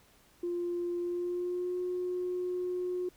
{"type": "tone with pitch glide", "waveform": "sine", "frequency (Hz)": [349.2, 360.9], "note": ["F4", "F#4"], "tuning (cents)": [0, -43], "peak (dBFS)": -30, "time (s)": [0.43, 3.09], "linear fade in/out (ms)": 5, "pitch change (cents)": 57, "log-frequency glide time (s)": [1, 1.79], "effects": ["tanh soft clip ceiling -26 dBFS", "pink hiss -63 dBFS RMS until 3.16 s"]}